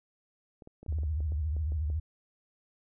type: clicks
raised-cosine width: 2 ms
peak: -35 dBFS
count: 12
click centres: 0.622 / 0.674 / 0.83 / 0.863 / 0.925 / 0.986 / 1.034 / 1.205 / 1.321 / 1.566 / 1.721 / 1.901 s
type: tone with vibrato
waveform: sine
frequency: 76.2 Hz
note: D#2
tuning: 36 cents flat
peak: -28 dBFS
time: 0.88-2 s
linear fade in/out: 10 ms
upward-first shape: triangle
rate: 14 Hz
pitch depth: 190 cents each way
effects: none